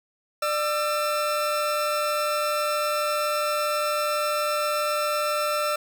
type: tone pair together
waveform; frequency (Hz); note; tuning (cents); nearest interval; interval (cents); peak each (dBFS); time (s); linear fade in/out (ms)
40% pulse; 597 / 1341.3; D5 / E6; +28 / +30; octave + major second; 1402; -25; 0.42-5.76; 5
effects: none